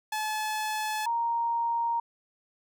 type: tone pair in turn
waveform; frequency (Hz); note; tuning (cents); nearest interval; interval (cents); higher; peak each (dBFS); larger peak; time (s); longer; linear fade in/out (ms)
sawtooth / sine; 860 / 932.5; A5 / A#5; -40 / 0; minor second; 140; second; -25; neither; 0.12-1.06 / 1.06-2; neither; 5
effects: none